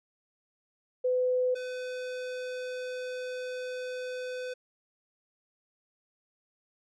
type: tone pair in turn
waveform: sine / square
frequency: 504 / 504 Hz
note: B4 / B4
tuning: +35 / +35 cents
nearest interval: unison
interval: 0 cents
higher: neither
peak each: -24 / -35 dBFS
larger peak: first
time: 1.04-1.55 / 1.55-4.54 s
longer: second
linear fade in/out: 10 ms
effects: low-pass 6000 Hz 12 dB/octave